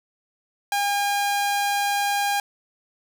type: tone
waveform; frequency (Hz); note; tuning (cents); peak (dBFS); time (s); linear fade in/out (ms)
sawtooth; 809; G#5; -46; -17; 0.72-2.4; 2
effects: 8-bit